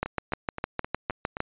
two click trains, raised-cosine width 0.5 ms, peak -11 / -18 dBFS, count 10 / 6, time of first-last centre 0.03-1.404 / 0.06-1.369 s, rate 6.55 / 3.82 Hz, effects resampled to 8000 Hz

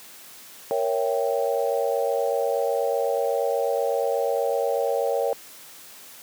sine chord, A# diminished seventh, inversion none, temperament equal, 466.2 / 554.4 / 659.3 / 784 Hz, A#4 / C#5 / E5 / G5, 0 / 0 / 0 / 0 cents, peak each -25 / -25 / -30 / -29 dBFS, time 0.71-5.33 s, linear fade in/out 0 ms, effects white hiss -45 dBFS RMS until 6.22 s + high-pass 150 Hz 12 dB/octave

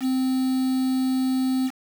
triangle tone with quantisation, 260 Hz, C4, 11 cents flat, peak -18 dBFS, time 0-1.71 s, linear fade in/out 50 ms, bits 6, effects none

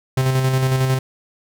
45% pulse tone with tremolo, 131.1 Hz, C3, 4 cents sharp, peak -14 dBFS, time 0.17-0.99 s, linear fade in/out 5 ms, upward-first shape square, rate 11 Hz, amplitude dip 35%, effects none

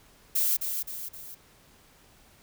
violet noise with echo, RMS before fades -25 dBFS, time 0.35-0.57 s, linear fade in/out 10 ms, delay 260 ms, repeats 3, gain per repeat -6 dB, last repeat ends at 1.35 s, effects pink hiss -58 dBFS RMS until 2.42 s

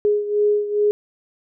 sine beating tone pair, 415.3 / 417.7 Hz, G#4 / G#4, 0 / +10 cents, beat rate 2.4 Hz, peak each -17 / -22 dBFS, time 0.05-0.91 s, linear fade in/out 0 ms, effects none

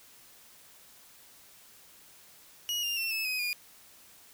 30% pulse tone with pitch steps, 2900 / 2800 / 2703 / 2609 / 2519 / 2432 Hz, F#7 / F7 / E7 / E7 / D#7 / D#7, -35 / +4 / +43 / -18 / +21 / -40 cents, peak -27 dBFS, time 2.69-3.53 s, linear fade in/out 0 ms, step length 140 ms, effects white hiss -56 dBFS RMS until 4.33 s

